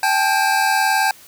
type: tone cluster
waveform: square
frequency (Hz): 782 / 861 / 1592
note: G5 / A5 / G6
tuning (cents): -4 / -38 / +26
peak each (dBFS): -20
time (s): 0.03-1.11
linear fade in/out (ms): 2
effects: white hiss -45 dBFS RMS until 1.27 s